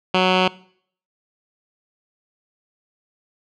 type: tone with low-pass filter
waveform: 10% pulse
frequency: 185 Hz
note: F#3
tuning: in tune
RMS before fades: -17 dBFS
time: 0.14-0.48 s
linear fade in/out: 5 ms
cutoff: 3200 Hz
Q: 2.5
effects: noise-tail reverb RT60 0.6 s tail -21 dB re dry